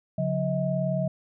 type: tone cluster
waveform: sine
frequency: 141 / 180.2 / 636 Hz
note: C#3 / F#3 / D#5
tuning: +30 / -45 / +38 cents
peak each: -28 dBFS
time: 0.18-1.08 s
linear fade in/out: 5 ms
effects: none